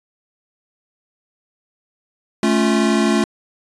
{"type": "chord", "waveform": "square", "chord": "A augmented", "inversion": "none", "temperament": "equal with one note detuned", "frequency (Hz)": [218.2, 277.2, 349.2], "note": ["A3", "C#4", "E#4"], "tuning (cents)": [-14, 0, 0], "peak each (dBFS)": [-17, -21, -20], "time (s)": [2.43, 3.24], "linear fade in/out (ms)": 2, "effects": ["resampled to 22050 Hz"]}